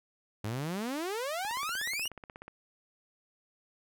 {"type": "exponential sweep", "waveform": "sawtooth", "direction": "up", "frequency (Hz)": [100, 2960], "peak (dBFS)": -29, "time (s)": [0.44, 2.08], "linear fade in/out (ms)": 5}
{"type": "click train", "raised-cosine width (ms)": 0.5, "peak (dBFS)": -30, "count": 18, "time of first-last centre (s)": [1.45, 2.48], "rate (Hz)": 16.5}
{"effects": []}